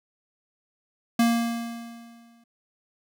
square tone with exponential decay, 233.1 Hz, A#3, in tune, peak -17 dBFS, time 1.19-2.44 s, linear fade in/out 5 ms, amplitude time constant 270 ms, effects none

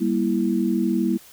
sine chord, E diminished, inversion first, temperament just, 197.78 / 237.3 / 329.6 Hz, G3 / Bb3 / E4, +16 / +31 / 0 cents, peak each -23 dBFS, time 0-1.18 s, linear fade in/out 20 ms, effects white hiss -48 dBFS RMS until 1.32 s

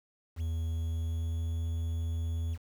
triangle tone with pitch glide, 81.6 to 82.6 Hz, E2 to E2, -17 to +4 cents, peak -28 dBFS, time 0.36-2.58 s, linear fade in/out 50 ms, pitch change +21 cents, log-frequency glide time 0.64-1.58 s, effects 9-bit

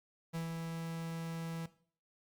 45% pulse tone with ADSR envelope, 164.81 Hz, E3, in tune, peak -36 dBFS, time 0.33-1.66 s, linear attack 22 ms, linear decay 130 ms, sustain -3 dB, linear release 3 ms, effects noise-tail reverb RT60 0.5 s tail -17 dB re dry + Opus 48 kbps

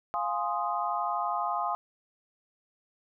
sine chord, F minor seventh, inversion none, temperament equal, 698.5 / 830.6 / 1046.5 / 1244.5 Hz, F5 / Ab5 / C6 / Eb6, 0 / 0 / 0 / 0 cents, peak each -33 dBFS, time 0.14-1.75 s, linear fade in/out 0 ms, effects none

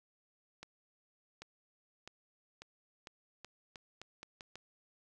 accelerating click train, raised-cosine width 0.2 ms, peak -30 dBFS, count 11, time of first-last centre 0.63-4.556 s, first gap 790 ms, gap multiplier 0.83, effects none

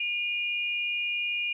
sine tone pair together, 2435 / 2834 Hz, D#7 / F7, -38 / +25 cents, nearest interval minor third, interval 263 cents, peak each -28 / -33 dBFS, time 0-1.53 s, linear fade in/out 5 ms, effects none

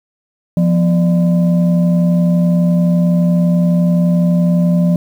sine tone with frequency modulation, 174.61 Hz, F3, in tune, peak -9 dBFS, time 0.57-4.96 s, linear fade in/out 2 ms, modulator 421 Hz, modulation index 0.45, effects 7-bit

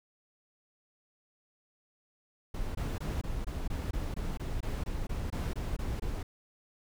brown noise bursts, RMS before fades -34 dBFS, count 16, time 2.54-6.23 s, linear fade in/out 5 ms, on 210 ms, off 22 ms, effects none

